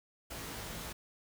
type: noise with comb filter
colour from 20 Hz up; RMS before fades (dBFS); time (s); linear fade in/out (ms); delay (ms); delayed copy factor
pink; -43; 0.3-0.93; 10; 18; +0.95
effects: none